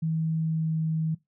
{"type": "tone with pitch glide", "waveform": "sine", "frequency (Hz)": [160.6, 159.4], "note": ["E3", "D#3"], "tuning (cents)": [-45, 42], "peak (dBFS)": -24, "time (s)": [0.02, 1.15], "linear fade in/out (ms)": 10, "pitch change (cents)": -13, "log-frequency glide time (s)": [0.38, 0.79], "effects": ["noise-tail reverb RT60 0.2 s tail -21 dB re dry"]}